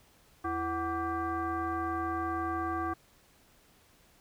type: tone with frequency modulation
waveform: sine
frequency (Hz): 747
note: F#5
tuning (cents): +16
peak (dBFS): -30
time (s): 0.44-2.94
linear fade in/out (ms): 10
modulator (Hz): 414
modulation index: 1.6
effects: pink hiss -63 dBFS RMS until 4.2 s